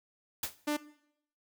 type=noise with exponential decay; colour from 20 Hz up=white; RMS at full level=-29 dBFS; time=0.43-0.56 s; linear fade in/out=5 ms; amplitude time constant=27 ms
type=tone; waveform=sawtooth; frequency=296.9 Hz; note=D4; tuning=19 cents sharp; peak=-25 dBFS; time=0.67-0.77 s; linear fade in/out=10 ms
effects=noise-tail reverb RT60 0.7 s tail -18 dB re dry